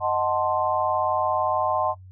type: chord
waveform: sine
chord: D# diminished seventh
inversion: none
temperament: equal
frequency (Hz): 622.3 / 740 / 880 / 1046.5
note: D#5 / F#5 / A5 / C6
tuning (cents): 0 / 0 / 0 / 0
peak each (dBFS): -26 / -26 / -27 / -26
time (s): 0-1.95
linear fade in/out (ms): 50
effects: noise-tail reverb RT60 0.1 s tail -18 dB re dry + added 93 Hz sine -42 dBFS peak until 2.11 s